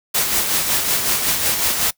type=noise with tremolo; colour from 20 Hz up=white; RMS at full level=-17 dBFS; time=0.14-1.91 s; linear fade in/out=10 ms; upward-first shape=sine; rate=5.4 Hz; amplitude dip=45%; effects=noise-tail reverb RT60 0.1 s tail -21 dB re dry